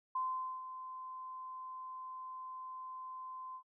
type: tone with ADSR envelope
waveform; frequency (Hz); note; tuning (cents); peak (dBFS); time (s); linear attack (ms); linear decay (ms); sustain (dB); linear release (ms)
sine; 1033; C6; -22; -33; 0.15-3.63; 6; 460; -11; 78
effects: noise-tail reverb RT60 0.1 s tail -26 dB re dry